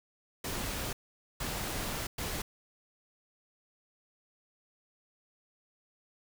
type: noise bursts at uneven times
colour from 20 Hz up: pink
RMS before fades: -36 dBFS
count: 3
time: 0.44-0.93 / 1.4-2.07 / 2.18-2.42 s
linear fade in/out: 5 ms
effects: none